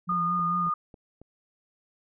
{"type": "tone with vibrato", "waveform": "sine", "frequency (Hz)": 174.61, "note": "F3", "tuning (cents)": 0, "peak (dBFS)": -31, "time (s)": [0.07, 0.7], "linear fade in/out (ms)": 20, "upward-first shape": "sine", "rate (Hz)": 4.5, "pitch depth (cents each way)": 50}
{"type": "tone", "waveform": "sine", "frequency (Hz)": 1223, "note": "D#6", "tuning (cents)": -30, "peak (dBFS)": -24, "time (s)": [0.09, 0.74], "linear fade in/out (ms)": 5}
{"type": "click train", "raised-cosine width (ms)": 2, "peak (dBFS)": -34, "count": 5, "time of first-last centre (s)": [0.12, 1.216], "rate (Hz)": 3.65}
{"effects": []}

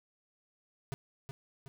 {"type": "tone with echo", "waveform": "square", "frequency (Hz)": 135.9, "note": "C#3", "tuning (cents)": -34, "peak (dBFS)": -35, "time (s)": [0.92, 0.94], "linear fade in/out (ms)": 0, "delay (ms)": 370, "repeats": 2, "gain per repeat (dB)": -6, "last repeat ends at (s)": 1.68, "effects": []}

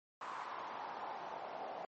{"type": "noise with band-pass filter sweep", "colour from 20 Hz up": "pink", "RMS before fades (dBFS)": -45, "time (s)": [0.21, 1.85], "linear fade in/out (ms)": 2, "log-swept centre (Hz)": [1100, 690], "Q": 3.4, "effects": ["high-pass 150 Hz 12 dB/octave", "MP3 32 kbps"]}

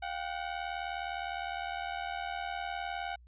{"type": "ring-modulated tone", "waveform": "sawtooth", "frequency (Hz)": 746, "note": "F#5", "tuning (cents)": 14, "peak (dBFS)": -28, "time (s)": [0.02, 3.16], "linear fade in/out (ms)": 10, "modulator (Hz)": 39.8, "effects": ["added 60 Hz sine -54 dBFS peak until 3.27 s", "resampled to 8000 Hz"]}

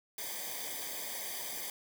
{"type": "noise with comb filter", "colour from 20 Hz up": "white", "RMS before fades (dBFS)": -40, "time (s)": [0.18, 1.7], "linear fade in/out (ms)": 2, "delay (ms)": 0.73, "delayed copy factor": -1, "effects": []}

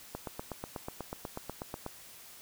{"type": "click train", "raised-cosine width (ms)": 1, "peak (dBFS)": -23, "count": 15, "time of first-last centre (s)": [0.15, 1.864], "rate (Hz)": 8.17, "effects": ["white hiss -52 dBFS RMS until 2.41 s"]}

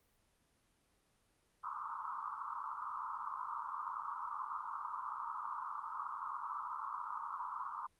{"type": "band-pass noise", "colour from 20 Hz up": "white", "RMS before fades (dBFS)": -43, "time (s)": [1.63, 7.87], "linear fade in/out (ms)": 10, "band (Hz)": [910, 1300], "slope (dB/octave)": 96, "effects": ["pink hiss -75 dBFS RMS until 7.99 s", "Opus 32 kbps"]}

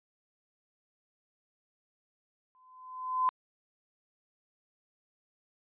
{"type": "tone with exponential growth", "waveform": "sine", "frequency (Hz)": 1022, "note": "C6", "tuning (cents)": -41, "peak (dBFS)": -22, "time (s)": [2.55, 3.29], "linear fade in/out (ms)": 0, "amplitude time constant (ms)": 160, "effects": ["resampled to 8000 Hz"]}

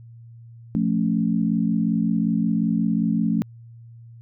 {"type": "chord", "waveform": "sine", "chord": "F augmented", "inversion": "none", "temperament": "equal", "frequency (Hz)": [174.61, 220, 277.2], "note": ["F3", "A3", "C#4"], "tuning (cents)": [0, 0, 0], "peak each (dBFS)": [-23, -21, -26], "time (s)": [0.75, 3.42], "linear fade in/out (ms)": 0, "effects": ["added 116 Hz sine -41 dBFS peak until 4.21 s"]}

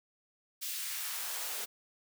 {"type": "noise with high-pass filter sweep", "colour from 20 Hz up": "white", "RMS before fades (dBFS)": -38, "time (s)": [0.61, 1.66], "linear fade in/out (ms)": 20, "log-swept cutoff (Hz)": [3000, 340], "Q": 0.96, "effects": []}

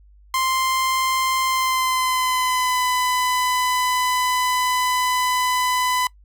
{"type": "tone with pitch glide", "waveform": "sawtooth", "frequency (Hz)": [1046.5, 1002.7], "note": ["C6", "B5"], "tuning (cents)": [0, 26], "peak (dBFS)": -15, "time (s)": [0.34, 6.07], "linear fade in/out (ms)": 2, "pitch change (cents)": -74, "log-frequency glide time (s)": [1.46, 2.83], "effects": ["noise-tail reverb RT60 0.1 s tail -22 dB re dry", "added 50 Hz sine -47 dBFS peak until 6.24 s"]}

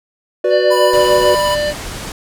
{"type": "chord", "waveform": "triangle", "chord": "B minor", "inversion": "second", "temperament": "equal", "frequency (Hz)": [370, 493.9, 587.3], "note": ["F#4", "B4", "D5"], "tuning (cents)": [0, 0, 0], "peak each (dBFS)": -14, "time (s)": [0.44, 1.35], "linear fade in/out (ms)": 5}
{"type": "harmonic tone", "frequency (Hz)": 594, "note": "D5", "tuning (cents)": 20, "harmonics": [1, 3, 5, 7, 8], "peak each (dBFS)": [-15, -24, -28, -30, -31], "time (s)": [0.49, 1.74], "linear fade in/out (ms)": 50}
{"type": "tone with vibrato", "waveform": "square", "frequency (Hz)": 987.8, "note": "B5", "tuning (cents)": 0, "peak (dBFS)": -17, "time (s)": [0.7, 1.56], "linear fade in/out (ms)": 20, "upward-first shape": "sine", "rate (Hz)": 11, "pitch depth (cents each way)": 14}
{"type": "low-pass noise", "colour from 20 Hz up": "pink", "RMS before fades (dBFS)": -27, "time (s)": [0.93, 2.12], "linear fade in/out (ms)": 2, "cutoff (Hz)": 11000, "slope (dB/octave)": 24}
{"effects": []}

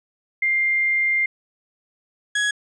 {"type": "tone pair in turn", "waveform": ["sine", "35% pulse"], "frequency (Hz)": [2100, 1671.6], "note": ["C7", "G#6"], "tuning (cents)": [6, 11], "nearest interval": "major third", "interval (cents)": 395, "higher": "first", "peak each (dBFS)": -17, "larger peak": "neither", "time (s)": [[0.42, 1.26], [2.35, 2.51]], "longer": "first", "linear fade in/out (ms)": 5, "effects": ["resampled to 22050 Hz"]}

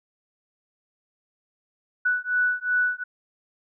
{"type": "beating tone pair", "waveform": "sine", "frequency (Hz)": [1480, 1482.7], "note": ["F#6", "F#6"], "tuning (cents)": [0, 3], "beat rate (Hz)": 2.7, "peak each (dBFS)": -24, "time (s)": [2.05, 3.04], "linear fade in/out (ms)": 10, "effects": []}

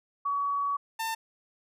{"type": "tone pair in turn", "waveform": ["sine", "sawtooth"], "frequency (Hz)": [1131, 897.7], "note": ["C#6", "A5"], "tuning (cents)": [34, 34], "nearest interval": "major third", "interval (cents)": 400, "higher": "first", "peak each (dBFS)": -26, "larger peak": "neither", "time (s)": [[0.25, 0.77], [0.99, 1.15]], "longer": "first", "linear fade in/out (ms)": 10, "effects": []}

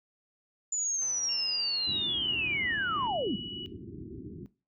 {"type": "linear sweep", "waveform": "sine", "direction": "down", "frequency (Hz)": [7040, 162.7], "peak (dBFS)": -28, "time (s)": [0.72, 3.36], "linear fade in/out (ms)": 5}
{"type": "click train", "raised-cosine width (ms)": 0.5, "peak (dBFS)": -38, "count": 294, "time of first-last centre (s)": [1.02, 3.069], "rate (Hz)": 143}
{"type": "tone with pitch glide", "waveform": "sine", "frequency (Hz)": [2794, 2933], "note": ["F7", "F#7"], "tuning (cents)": [0, -16], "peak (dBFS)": -38, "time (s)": [1.29, 3.66], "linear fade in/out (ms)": 0, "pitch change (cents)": 84, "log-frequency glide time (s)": [1.73, 2.31]}
{"type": "low-pass noise", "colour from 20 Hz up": "white", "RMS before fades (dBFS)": -43, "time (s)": [1.87, 4.46], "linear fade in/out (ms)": 0, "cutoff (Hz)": 390, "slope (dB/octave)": 96}
{"effects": ["noise-tail reverb RT60 0.3 s tail -17 dB re dry", "high-pass 60 Hz 12 dB/octave"]}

